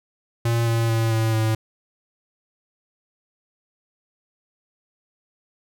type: tone with pitch steps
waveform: square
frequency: 116.54 / 115 / 113.48 / 111.99 / 110.51 Hz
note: A#2 / A#2 / A#2 / A2 / A2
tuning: 0 / -23 / -46 / +31 / +8 cents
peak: -19 dBFS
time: 0.45-1.55 s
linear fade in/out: 5 ms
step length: 220 ms
effects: none